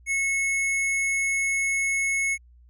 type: tone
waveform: square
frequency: 2190 Hz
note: C#7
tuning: 22 cents flat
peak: -23 dBFS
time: 0.06-2.38 s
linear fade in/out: 50 ms
effects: added 60 Hz sine -50 dBFS peak until 2.69 s + resampled to 32000 Hz